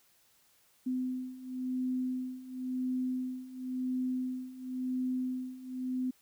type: beating tone pair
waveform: sine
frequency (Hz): 254.5 / 255.45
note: C4 / C4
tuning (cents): -48 / -41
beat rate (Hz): 0.95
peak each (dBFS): -37 / -34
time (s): 0.86-6.11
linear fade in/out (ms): 10
effects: white hiss -67 dBFS RMS until 6.21 s